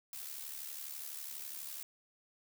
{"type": "noise with amplitude modulation", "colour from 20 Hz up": "blue", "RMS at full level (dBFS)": -42, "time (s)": [0.13, 1.83], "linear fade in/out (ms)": 2, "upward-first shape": "sine", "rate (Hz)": 72.1, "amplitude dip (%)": 60, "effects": []}